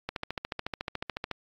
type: click train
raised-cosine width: 0.3 ms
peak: -16 dBFS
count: 18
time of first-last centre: 0.09-1.313 s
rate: 13.9 Hz
effects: AAC 48 kbps